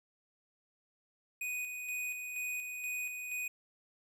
square tone with tremolo, 2487 Hz, D#7, 1 cent flat, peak -36 dBFS, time 1.41-3.48 s, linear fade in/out 5 ms, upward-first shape square, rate 2.1 Hz, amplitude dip 40%, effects none

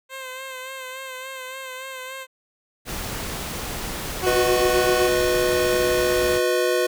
10% pulse tone with vibrato, 522 Hz, C5, 4 cents flat, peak -24 dBFS, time 0.09-2.27 s, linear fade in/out 50 ms, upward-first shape sine, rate 3.5 Hz, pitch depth 36 cents each way
pink noise, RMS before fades -30 dBFS, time 2.85-6.41 s, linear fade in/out 50 ms
20% pulse tone, 370 Hz, F#4, in tune, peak -18 dBFS, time 4.22-5.09 s, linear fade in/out 20 ms
square chord, B major, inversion second, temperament equal with one note detuned, 362.2 / 493.9 / 622.3 Hz, F#4 / B4 / D#5, -37 / 0 / 0 cents, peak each -23 / -23 / -26 dBFS, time 4.26-6.87 s, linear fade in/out 10 ms
effects none

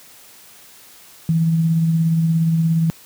sine tone with tremolo, 163.5 Hz, E3, 14 cents flat, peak -12 dBFS, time 1.29-2.9 s, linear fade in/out 0 ms, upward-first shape triangle, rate 17 Hz, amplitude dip 35%, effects white hiss -45 dBFS RMS until 3.05 s + high-pass 60 Hz 12 dB/octave

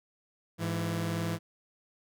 sawtooth tone pair together, 104.37 / 167 Hz, G#2 / E3, +9 / +23 cents, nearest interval minor sixth, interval 814 cents, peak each -30 / -28 dBFS, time 0.58-1.39 s, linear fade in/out 50 ms, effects none

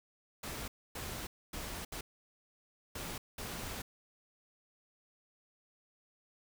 pink noise bursts at uneven times, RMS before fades -42 dBFS, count 6, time 0.43-0.68 / 0.95-1.27 / 1.53-1.85 / 1.92-2.01 / 2.95-3.18 / 3.38-3.82 s, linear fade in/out 5 ms, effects none

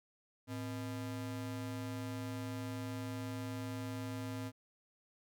square ring-modulated tone, 185.2 Hz, F#3, 2 cents sharp, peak -37 dBFS, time 0.47-4.52 s, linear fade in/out 50 ms, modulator 76.2 Hz, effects none

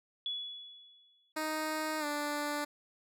sine tone with exponential decay, 3400 Hz, G#7, 40 cents sharp, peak -32 dBFS, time 0.26-1.32 s, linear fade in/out 1 ms, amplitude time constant 230 ms
10% pulse tone with pitch glide, 311.1 to 293.6 Hz, D#4 to D4, 0 to 0 cents, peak -25 dBFS, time 1.36-2.65 s, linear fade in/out 10 ms, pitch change -100 cents, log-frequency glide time 1.99-2.05 s
effects none

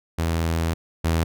sawtooth tone pair in turn, 82.41 / 81.96 Hz, E2 / E2, 0 / -9 cents, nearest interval unison, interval 9 cents, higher first, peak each -17 / -15 dBFS, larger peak second, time 0.18-0.74 / 1.04-1.24 s, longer first, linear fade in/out 10 ms, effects none

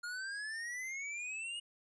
square exponential sweep, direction up, 1415 to 2896 Hz, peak -40 dBFS, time 0.03-1.6 s, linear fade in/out 10 ms, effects resampled to 22050 Hz

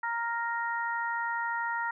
harmonic tone, 466.1 Hz, A#4, in tune, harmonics 2 / 3 / 4, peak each -32 / -34 / -35 dBFS, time 0.03-1.91 s, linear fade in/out 5 ms, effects none

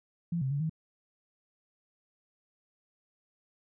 sine tone with pitch steps, 170.1 / 132.7 / 142.3 / 158.8 Hz, F3 / C3 / C#3 / D#3, -45 / +25 / +46 / +36 cents, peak -28 dBFS, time 0.32-0.696 s, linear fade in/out 5 ms, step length 94 ms, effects none

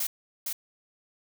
blue noise with echo, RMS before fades -29 dBFS, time 0-0.07 s, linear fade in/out 5 ms, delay 460 ms, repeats 1, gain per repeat -3 dB, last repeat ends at 0.53 s, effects none

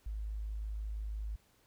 sine tone, 52.9 Hz, G#1, 33 cents sharp, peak -36 dBFS, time 0.06-1.36 s, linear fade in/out 5 ms, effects pink hiss -69 dBFS RMS until 1.66 s

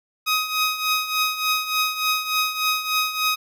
15% pulse tone with tremolo, 1258 Hz, D#6, 19 cents sharp, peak -11 dBFS, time 0.26-3.36 s, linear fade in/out 20 ms, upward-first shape triangle, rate 3.4 Hz, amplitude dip 75%, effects none

